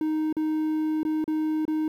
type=tone with dropouts; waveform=triangle; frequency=311.1 Hz; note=D#4; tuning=in tune; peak=-21 dBFS; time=0.01-1.88 s; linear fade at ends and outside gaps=2 ms; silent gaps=0.327-0.367 / 1.032-1.05 / 1.242-1.278 / 1.653-1.679 s; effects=10-bit